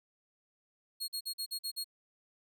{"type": "tone bursts", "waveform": "sawtooth", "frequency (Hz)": 4296, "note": "C8", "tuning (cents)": 45, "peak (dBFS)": -32, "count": 7, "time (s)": [1, 1.844], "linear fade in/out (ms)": 20, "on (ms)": 82, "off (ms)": 45, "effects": []}